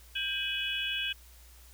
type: tone cluster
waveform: sine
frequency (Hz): 1589 / 2523 / 2970 / 3346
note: G6 / D#7 / F#7 / G#7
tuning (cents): +23 / +23 / +6 / +12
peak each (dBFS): -38 / -35 / -35 / -36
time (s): 0.15-1.13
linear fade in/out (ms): 10
effects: added 60 Hz sine -53 dBFS peak until 1.73 s + white hiss -58 dBFS RMS until 1.73 s